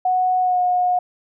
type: tone with pitch glide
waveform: sine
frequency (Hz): 737 to 722.7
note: F#5 to F#5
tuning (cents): -7 to -41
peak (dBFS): -15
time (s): 0.05-0.99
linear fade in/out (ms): 5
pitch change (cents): -34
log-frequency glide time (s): 0.4-0.6
effects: none